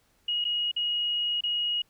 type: tone with dropouts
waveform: sine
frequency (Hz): 2889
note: F#7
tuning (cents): -42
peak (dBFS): -25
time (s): 0.28-1.82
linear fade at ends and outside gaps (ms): 5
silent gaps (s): 0.443-0.45 / 0.715-0.763 / 1.408-1.436
effects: pink hiss -67 dBFS RMS until 1.89 s